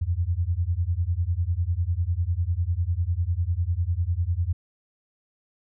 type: beating tone pair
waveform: sine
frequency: 82 / 92 Hz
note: E2 / F#2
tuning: -9 / -9 cents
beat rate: 10 Hz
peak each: -25 dBFS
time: 0.01-4.53 s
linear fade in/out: 10 ms
effects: none